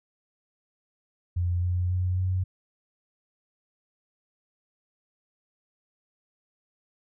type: tone with pitch steps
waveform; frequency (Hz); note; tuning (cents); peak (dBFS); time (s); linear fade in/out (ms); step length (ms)
sine; 88 / 89.49 / 91 / 92.54; F2 / F2 / F#2 / F#2; +14 / +43 / -28 / +1; -23; 1.36-2.44; 10; 270
effects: none